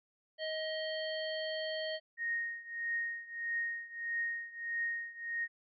harmonic tone, 630 Hz, D#5, 21 cents sharp, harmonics 1 / 3 / 5 / 7, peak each -37 / -42 / -44 / -45 dBFS, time 0.38-2 s, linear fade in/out 50 ms
sine tone with tremolo, 1862 Hz, A#6, 2 cents flat, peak -31 dBFS, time 2.17-5.48 s, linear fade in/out 50 ms, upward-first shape triangle, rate 1.6 Hz, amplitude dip 90%
effects none

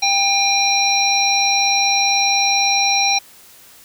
harmonic tone with a mistuned harmonic, 803 Hz, G5, 41 cents sharp, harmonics 1 / 3 / 5 / 7, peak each -19 / -19 / -19 / -19 dBFS, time 0.02-3.19 s, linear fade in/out 10 ms, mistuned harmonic 1, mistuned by -20 cents, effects white hiss -45 dBFS RMS until 3.84 s

